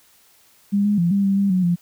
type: tone with pitch steps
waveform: sine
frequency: 201.6 / 206.5 / 171.5 / 199 / 195.9 / 198.8 / 184.1 / 173.7 Hz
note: G3 / G#3 / F3 / G3 / G3 / G3 / F#3 / F3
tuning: +49 / -10 / -31 / +26 / -1 / +25 / -8 / -9 cents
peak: -15 dBFS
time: 0.72-1.76 s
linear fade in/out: 20 ms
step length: 130 ms
effects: white hiss -55 dBFS RMS until 1.81 s